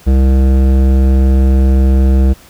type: tone with hard clipping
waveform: sine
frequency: 66.1 Hz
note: C2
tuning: 18 cents sharp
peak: -8 dBFS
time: 0.06-2.34 s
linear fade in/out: 20 ms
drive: 14 dB
effects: pink hiss -41 dBFS RMS until 2.49 s